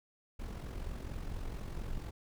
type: noise with amplitude modulation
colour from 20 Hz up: brown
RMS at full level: -38 dBFS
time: 0.39-2.11 s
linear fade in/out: 10 ms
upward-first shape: sine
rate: 44.3 Hz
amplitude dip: 55%
effects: none